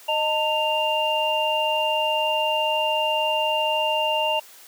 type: tone cluster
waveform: sine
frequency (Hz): 617 / 901 / 2793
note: D#5 / A5 / F7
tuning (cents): -15 / +41 / -1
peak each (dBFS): -24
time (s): 0.08-4.4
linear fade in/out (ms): 10
effects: white hiss -47 dBFS RMS until 4.67 s + high-pass 400 Hz 12 dB/octave